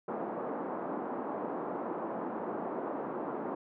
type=band-pass noise; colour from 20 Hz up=pink; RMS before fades=-37 dBFS; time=0.08-3.55 s; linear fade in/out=5 ms; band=230 to 1100 Hz; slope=24 dB/octave; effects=none